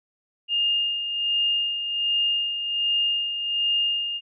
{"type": "tone with tremolo", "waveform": "sine", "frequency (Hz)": 2825, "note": "F7", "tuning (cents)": 19, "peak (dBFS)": -19, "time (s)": [0.48, 4.21], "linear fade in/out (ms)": 50, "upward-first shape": "sine", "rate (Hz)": 1.3, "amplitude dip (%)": 55, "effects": []}